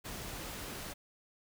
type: noise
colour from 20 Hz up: pink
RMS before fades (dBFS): -43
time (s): 0.04-0.94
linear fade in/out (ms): 20
effects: none